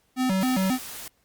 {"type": "tone with vibrato", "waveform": "square", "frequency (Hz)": 220.5, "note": "A3", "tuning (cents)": 4, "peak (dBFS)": -22, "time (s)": [0.16, 0.79], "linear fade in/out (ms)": 50, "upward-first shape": "square", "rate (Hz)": 3.7, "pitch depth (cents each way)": 260}
{"type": "noise", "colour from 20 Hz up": "white", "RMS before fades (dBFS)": -38, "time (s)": [0.41, 1.08], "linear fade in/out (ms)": 2}
{"effects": ["pink hiss -67 dBFS RMS until 1.24 s", "Opus 48 kbps"]}